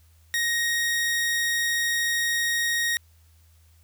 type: tone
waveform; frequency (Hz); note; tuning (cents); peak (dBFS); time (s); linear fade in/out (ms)
sawtooth; 1873; A#6; +8; -19; 0.34-2.97; 0
effects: added 81 Hz sine -54 dBFS peak until 3.83 s + white hiss -64 dBFS RMS until 3.83 s